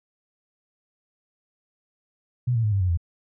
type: tone with pitch steps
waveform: sine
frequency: 123.47 / 114.54 / 106.25 / 98.57 / 91.44 / 84.82 Hz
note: B2 / A#2 / G#2 / G2 / F#2 / E2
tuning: 0 / -30 / +40 / +10 / -20 / +50 cents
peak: -19 dBFS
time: 2.47-2.974 s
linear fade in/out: 10 ms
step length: 84 ms
effects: none